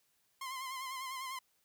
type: tone with vibrato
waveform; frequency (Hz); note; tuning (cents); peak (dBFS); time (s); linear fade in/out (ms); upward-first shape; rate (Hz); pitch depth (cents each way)
sawtooth; 1046.5; C6; 0; -36; 0.41-1.39; 5; sine; 10; 56
effects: white hiss -75 dBFS RMS until 1.64 s